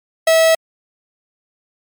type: tone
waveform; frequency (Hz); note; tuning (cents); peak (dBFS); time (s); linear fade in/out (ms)
45% pulse; 649; E5; -27; -9; 0.27-0.55; 5
effects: MP3 96 kbps